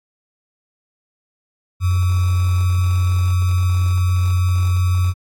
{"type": "tone with sample-and-hold", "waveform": "sine", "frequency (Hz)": 90.6, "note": "F#2", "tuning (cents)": -36, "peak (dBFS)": -13, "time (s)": [1.8, 5.14], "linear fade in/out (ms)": 50, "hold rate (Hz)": 1225, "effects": ["AAC 64 kbps"]}